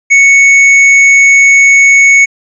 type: tone with hard clipping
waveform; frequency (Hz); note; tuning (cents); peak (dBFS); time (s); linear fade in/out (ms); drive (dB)
sine; 2216; C#7; -1; -3; 0.1-2.26; 20; 6
effects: resampled to 22050 Hz